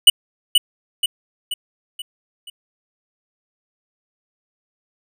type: tone with echo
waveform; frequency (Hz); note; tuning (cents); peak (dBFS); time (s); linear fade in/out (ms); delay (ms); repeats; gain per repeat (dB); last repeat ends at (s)
square; 2952; F#7; -5; -4; 0.07-0.1; 5; 480; 5; -6; 2.5
effects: none